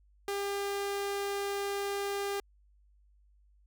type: tone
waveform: sawtooth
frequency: 400.4 Hz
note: G4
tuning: 37 cents sharp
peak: -28 dBFS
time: 0.28-2.4 s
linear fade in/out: 2 ms
effects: added 50 Hz sine -61 dBFS peak until 3.66 s